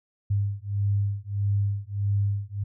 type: beating tone pair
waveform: sine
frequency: 100.1 / 101.7 Hz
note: G2 / G#2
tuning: +37 / -36 cents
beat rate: 1.6 Hz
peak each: -26 dBFS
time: 0.3-2.64 s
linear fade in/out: 10 ms
effects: none